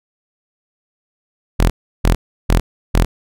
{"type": "tone bursts", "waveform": "sawtooth", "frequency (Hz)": 42.41, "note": "E1", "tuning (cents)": 50, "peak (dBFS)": -6, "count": 4, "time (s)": [1.59, 3.05], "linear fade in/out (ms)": 10, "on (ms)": 110, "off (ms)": 340, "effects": []}